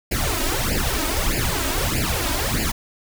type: noise with flanger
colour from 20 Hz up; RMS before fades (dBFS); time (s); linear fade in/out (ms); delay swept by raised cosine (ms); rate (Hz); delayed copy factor
pink; -22; 0.11-2.72; 10; 0.41 to 3.21; 1.6; +1
effects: none

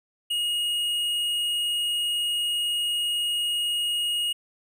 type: tone with tanh clipping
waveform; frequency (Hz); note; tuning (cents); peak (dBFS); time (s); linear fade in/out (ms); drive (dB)
triangle; 2874; F7; +49; -25; 0.3-4.33; 10; 13
effects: none

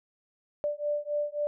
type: beating tone pair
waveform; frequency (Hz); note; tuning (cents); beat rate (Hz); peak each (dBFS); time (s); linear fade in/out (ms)
sine; 587.3 / 591; D5 / D5; 0 / +11; 3.7; -31; 0.64-1.47; 0
effects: none

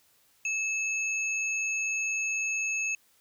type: tone pair together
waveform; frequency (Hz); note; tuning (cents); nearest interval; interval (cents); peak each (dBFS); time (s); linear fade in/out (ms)
sine; 2611 / 6549; E7 / G#8; -17 / -25; octave + major third; 1592; -28 / -35; 0.45-2.95; 2
effects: white hiss -65 dBFS RMS until 3.2 s

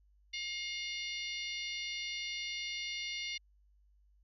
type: harmonic tone with a mistuned harmonic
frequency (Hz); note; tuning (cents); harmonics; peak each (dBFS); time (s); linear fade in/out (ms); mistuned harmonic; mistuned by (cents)
712; F5; +33; 3 / 4 / 5 / 6 / 7 / 8; -41 / -43 / -45 / -47 / -48 / -49; 0.33-3.38; 10; 7; -85
effects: added 50 Hz sine -64 dBFS peak until 4.23 s

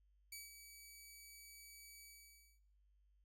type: tone with ADSR envelope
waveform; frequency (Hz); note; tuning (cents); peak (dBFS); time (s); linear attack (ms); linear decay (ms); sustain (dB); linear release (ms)
10% pulse; 2284; D7; -49; -39; 0.32-2.6; 5; 170; -9; 570
effects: noise-tail reverb RT60 0.8 s tail -23 dB re dry + added 50 Hz sine -70 dBFS peak until 3.24 s

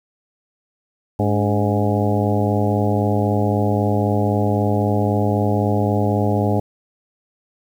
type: harmonic tone with a mistuned harmonic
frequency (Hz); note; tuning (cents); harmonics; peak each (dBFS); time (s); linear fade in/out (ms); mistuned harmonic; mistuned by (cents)
103.83; G#2; 0; 1 / 2 / 3 / 4 / 5 / 6 / 7 / 8; -19 / -22 / -24 / -25 / -26 / -27 / -27 / -28; 1.19-6.6; 5; 3; -84
effects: 8-bit

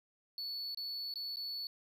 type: tone with dropouts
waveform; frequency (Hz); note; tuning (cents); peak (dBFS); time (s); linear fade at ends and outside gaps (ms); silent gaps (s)
triangle; 4435; C#8; 0; -37; 0.38-1.67; 1; 0.747-0.773 / 1.139-1.157 / 1.359-1.369
effects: none

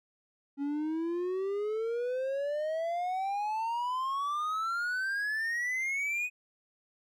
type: exponential sweep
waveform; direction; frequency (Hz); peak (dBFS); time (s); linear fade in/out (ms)
triangle; up; 277.2 to 2511; -28; 0.57-6.3; 50
effects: none

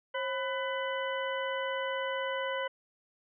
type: harmonic tone with a mistuned harmonic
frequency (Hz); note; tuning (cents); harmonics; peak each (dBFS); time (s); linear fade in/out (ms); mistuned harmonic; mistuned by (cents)
500; B4; +21; 1 / 2 / 3 / 4 / 6; -34 / -37 / -39 / -40 / -42; 0.14-2.68; 10; 1; +120
effects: none

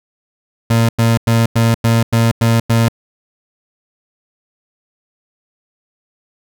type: tone bursts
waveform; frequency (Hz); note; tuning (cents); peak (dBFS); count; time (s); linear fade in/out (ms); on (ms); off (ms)
30% pulse; 115; A#2; -23; -7; 8; 0.7-2.885; 5; 190; 95
effects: none

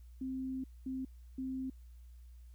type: tone bursts at uneven times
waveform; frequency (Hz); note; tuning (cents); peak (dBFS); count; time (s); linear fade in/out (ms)
sine; 261.6; C4; 0; -36; 3; 0.21-0.64 / 0.86-1.05 / 1.38-1.7; 5
effects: added 60 Hz sine -51 dBFS peak until 2.54 s + white hiss -75 dBFS RMS until 2.54 s

